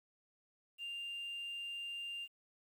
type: tone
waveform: sine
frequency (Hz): 2794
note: F7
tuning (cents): 0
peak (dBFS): -39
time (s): 0.78-2.28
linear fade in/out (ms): 50
effects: tanh soft clip ceiling -39 dBFS + 11-bit